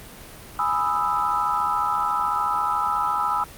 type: chord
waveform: sine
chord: E major seventh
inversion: first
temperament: equal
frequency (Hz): 830.6 / 987.8 / 1244.5 / 1318.5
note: G#5 / B5 / D#6 / E6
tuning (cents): 0 / 0 / 0 / 0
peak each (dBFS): -27 / -25 / -27 / -24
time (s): 0.59-3.44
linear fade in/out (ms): 2
effects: pink hiss -42 dBFS RMS until 3.57 s + Opus 32 kbps